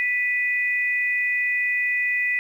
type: tone pair together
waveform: sine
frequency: 1975.5 / 2489 Hz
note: B6 / D#7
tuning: 0 / 0 cents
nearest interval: major third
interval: 400 cents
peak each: -21 / -26 dBFS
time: 0-2.39 s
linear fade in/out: 0 ms
effects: 9-bit